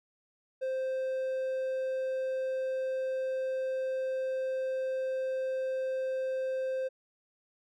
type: tone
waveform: triangle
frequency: 523 Hz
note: C5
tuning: 1 cent flat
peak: -28 dBFS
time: 0.61-6.89 s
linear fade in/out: 20 ms
effects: none